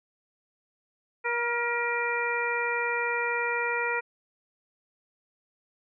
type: harmonic tone with a mistuned harmonic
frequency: 476.2 Hz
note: A#4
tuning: 37 cents sharp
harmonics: 1 / 2 / 3 / 4 / 5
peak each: -32 / -32 / -32 / -32 / -32 dBFS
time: 1.24-4.01 s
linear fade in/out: 20 ms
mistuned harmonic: 3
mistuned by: -29 cents
effects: none